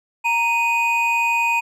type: tone pair together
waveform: triangle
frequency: 930.6 / 2489 Hz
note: A#5 / D#7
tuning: -3 / 0 cents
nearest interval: octave + perfect fourth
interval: 1703 cents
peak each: -18 / -17 dBFS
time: 0.24-1.61 s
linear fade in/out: 20 ms
effects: none